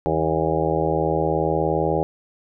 harmonic tone with a mistuned harmonic, 79.8 Hz, D#2, 44 cents sharp, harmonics 1 / 2 / 4 / 5 / 6 / 7 / 8 / 9 / 10, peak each -31 / -26 / -27 / -25 / -26 / -26 / -31 / -31 / -27 dBFS, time 0.06-2.03 s, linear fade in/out 0 ms, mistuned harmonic 10, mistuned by +37 cents, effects none

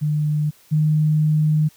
sine tone pair in turn, 150.6 / 153.5 Hz, D3 / D#3, +44 / -23 cents, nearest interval unison, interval 33 cents, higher second, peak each -17 / -14 dBFS, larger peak second, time 0.01-0.51 / 0.71-1.69 s, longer second, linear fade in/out 20 ms, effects white hiss -53 dBFS RMS until 1.76 s

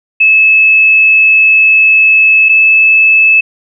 sine tone pair in turn, 2600 / 2611 Hz, E7 / E7, -24 / -17 cents, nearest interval unison, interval 7 cents, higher second, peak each -3 dBFS, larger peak neither, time 0.2-2.49 / 2.49-3.41 s, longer first, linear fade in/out 10 ms, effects none

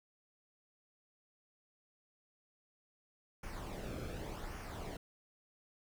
brown noise with flanger, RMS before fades -44 dBFS, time 3.43-4.97 s, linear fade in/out 5 ms, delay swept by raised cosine 0.25 to 1.08 ms, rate 0.87 Hz, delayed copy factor -0.6, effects none

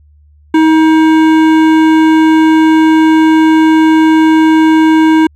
triangle tone with hard clipping, 317.1 Hz, D#4, 33 cents sharp, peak -6 dBFS, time 0.54-5.27 s, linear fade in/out 5 ms, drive 18 dB, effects added 74 Hz sine -41 dBFS peak until 5.35 s

